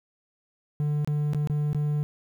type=tone with dropouts; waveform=triangle; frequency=148.3 Hz; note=D3; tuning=17 cents sharp; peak=-21 dBFS; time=0.8-2.03 s; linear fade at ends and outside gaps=0 ms; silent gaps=1.047-1.075 / 1.334-1.347 / 1.473-1.498 / 1.731-1.747 s; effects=10-bit